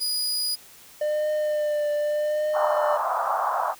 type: tone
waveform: sawtooth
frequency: 4919 Hz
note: D#8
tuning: 21 cents flat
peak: -21 dBFS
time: 0-0.56 s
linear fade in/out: 20 ms
type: tone with vibrato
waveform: triangle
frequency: 600 Hz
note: D5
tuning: 37 cents sharp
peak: -20 dBFS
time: 1.01-2.97 s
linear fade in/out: 5 ms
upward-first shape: triangle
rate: 0.83 Hz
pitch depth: 28 cents each way
type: band-pass noise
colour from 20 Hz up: pink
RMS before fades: -25 dBFS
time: 2.53-3.75 s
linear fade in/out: 50 ms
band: 660 to 1300 Hz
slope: 48 dB/octave
effects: white hiss -49 dBFS RMS until 3.79 s